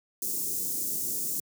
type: band-stop noise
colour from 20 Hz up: white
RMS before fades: -31 dBFS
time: 0.22-1.4 s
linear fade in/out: 2 ms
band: 400 to 6400 Hz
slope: 24 dB/octave
effects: high-pass 150 Hz 12 dB/octave